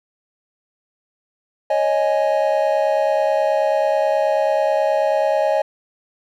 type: chord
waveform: triangle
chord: C# suspended second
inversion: none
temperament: just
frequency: 554.4 / 623.7 / 831.5 Hz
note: C#5 / D#5 / G#5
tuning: 0 / +4 / +2 cents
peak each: -18 / -16 / -20 dBFS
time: 1.7-5.62 s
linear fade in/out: 5 ms
effects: none